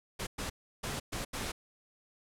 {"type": "noise bursts at uneven times", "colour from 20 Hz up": "pink", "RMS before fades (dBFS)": -37, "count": 5, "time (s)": [[0.19, 0.27], [0.38, 0.5], [0.83, 1], [1.12, 1.25], [1.33, 1.52]], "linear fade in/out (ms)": 10, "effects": ["low-pass 11000 Hz 12 dB/octave"]}